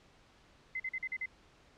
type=tone bursts; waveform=sine; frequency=2055 Hz; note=C7; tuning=32 cents flat; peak=-34 dBFS; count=6; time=0.75-1.259 s; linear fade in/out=5 ms; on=49 ms; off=43 ms; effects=pink hiss -63 dBFS RMS until 1.77 s + low-pass 5000 Hz 12 dB/octave

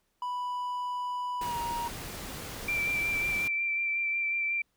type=tone with pitch glide; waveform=triangle; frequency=987.8 to 943.2 Hz; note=B5 to A#5; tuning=0 to +20 cents; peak=-29 dBFS; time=0.22-1.88 s; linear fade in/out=2 ms; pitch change=-80 cents; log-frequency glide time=1.39-1.57 s
type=noise; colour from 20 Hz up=pink; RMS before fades=-40 dBFS; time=1.41-3.48 s; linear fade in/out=5 ms
type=tone with vibrato; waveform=sine; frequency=2349 Hz; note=D7; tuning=in tune; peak=-27 dBFS; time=2.68-4.62 s; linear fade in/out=5 ms; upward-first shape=sine; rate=5.5 Hz; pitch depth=17 cents each way
effects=pink hiss -75 dBFS RMS until 4.76 s

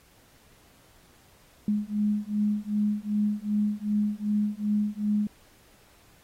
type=beating tone pair; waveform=sine; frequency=207.7 / 210.3 Hz; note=G#3 / G#3; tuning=0 / +22 cents; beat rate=2.6 Hz; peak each=-27 dBFS; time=1.68-5.27 s; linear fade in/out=2 ms; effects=pink hiss -59 dBFS RMS until 6.23 s + AAC 48 kbps

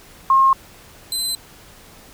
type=tone pair in turn; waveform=sine / 25% pulse; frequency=1072 / 4055 Hz; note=C6 / B7; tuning=+42 / +45 cents; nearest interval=octave + major seventh; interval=2303 cents; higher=second; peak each=-10 / -16 dBFS; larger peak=first; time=0.3-0.53 / 1.12-1.35 s; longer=neither; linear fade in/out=2 ms; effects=pink hiss -45 dBFS RMS until 2.13 s

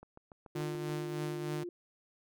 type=click train; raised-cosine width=1 ms; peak=-37 dBFS; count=7; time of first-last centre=0.03-0.895 s; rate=6.94 Hz
type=tone with tremolo; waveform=sawtooth; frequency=150.3 Hz; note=D3; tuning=40 cents sharp; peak=-31 dBFS; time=0.55-1.64 s; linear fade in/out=10 ms; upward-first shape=triangle; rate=3.3 Hz; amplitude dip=50%
type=tone; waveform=sine; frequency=350.5 Hz; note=F4; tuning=6 cents sharp; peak=-38 dBFS; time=0.55-1.69 s; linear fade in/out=2 ms
effects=none

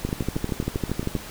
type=two click trains; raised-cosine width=3 ms; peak=-18 / -11 dBFS; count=9 / 15; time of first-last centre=0.09-1.164 / 0.05-1.152 s; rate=7.45 / 12.7 Hz; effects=pink hiss -39 dBFS RMS until 1.3 s

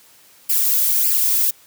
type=noise with flanger; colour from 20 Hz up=violet; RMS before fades=-17 dBFS; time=0.49-1.51 s; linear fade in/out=10 ms; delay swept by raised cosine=0.39 to 2.39 ms; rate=1.7 Hz; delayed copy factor=+0.75; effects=white hiss -50 dBFS RMS until 1.66 s + high-pass 80 Hz 12 dB/octave

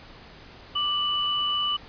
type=tone pair together; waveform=sine; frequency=1179 / 2971 Hz; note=D6 / F#7; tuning=+6 / +6 cents; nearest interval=octave + major third; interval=1600 cents; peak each=-29 / -24 dBFS; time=0.75-1.77 s; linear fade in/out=10 ms; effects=pink hiss -47 dBFS RMS until 1.88 s + resampled to 11025 Hz

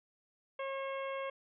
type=harmonic tone; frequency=542 Hz; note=C#5; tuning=39 cents flat; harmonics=1 / 2 / 3 / 4 / 5 / 6; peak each=-38 / -42 / -50 / -47 / -52 / -55 dBFS; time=0.59-1.3 s; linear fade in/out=5 ms; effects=none

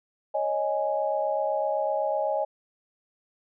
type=chord; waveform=sine; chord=C# suspended second; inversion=none; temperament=equal; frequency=554.4 / 622.3 / 830.6 Hz; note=C#5 / D#5 / G#5; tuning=0 / 0 / 0 cents; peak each=-29 / -27 / -29 dBFS; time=0.34-2.45 s; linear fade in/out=10 ms; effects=none

